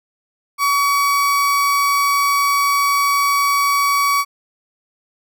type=tone; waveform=35% pulse; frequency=1133 Hz; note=C#6; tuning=37 cents sharp; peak=-12 dBFS; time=0.58-4.25 s; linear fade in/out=50 ms; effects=none